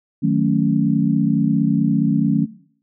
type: chord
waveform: sine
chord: D# half-diminished seventh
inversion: none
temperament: equal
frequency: 155.56 / 185 / 220 / 277.2 Hz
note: D#3 / F#3 / A3 / C#4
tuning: 0 / 0 / 0 / 0 cents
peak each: -20 dBFS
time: 0.22-2.46 s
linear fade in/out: 20 ms
effects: noise-tail reverb RT60 0.6 s tail -20 dB re dry